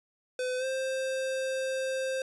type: tone with pitch glide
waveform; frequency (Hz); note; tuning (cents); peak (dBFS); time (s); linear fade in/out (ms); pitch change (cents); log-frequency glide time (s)
square; 506 to 526.3; B4 to C5; +42 to +10; -30; 0.39-2.22; 2; +68; 0.58-0.65
effects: resampled to 24000 Hz